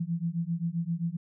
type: beating tone pair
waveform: sine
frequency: 164.81 / 172.41 Hz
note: E3 / F3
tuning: 0 / -22 cents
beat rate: 7.6 Hz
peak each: -31 / -31 dBFS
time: 0-1.17 s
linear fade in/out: 10 ms
effects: none